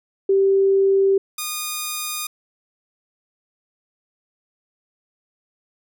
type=tone pair in turn; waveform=sine / 5% pulse; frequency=390 / 1226.4 Hz; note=G4 / D#6; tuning=-9 / -25 cents; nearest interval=octave + minor sixth; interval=1984 cents; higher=second; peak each=-13 dBFS; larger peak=neither; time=0.29-1.18 / 1.38-2.27 s; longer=neither; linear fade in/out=5 ms; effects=none